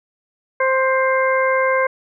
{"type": "harmonic tone", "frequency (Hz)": 525, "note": "C5", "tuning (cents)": 6, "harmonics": [1, 2, 3, 4], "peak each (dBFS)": [-17, -20, -22, -23], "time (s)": [0.6, 1.87], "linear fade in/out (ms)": 5, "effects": []}